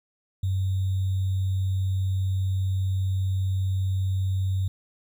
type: tone with sample-and-hold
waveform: sine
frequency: 95 Hz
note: F#2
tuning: 46 cents sharp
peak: -22 dBFS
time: 0.43-4.68 s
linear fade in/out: 5 ms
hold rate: 3675 Hz
effects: none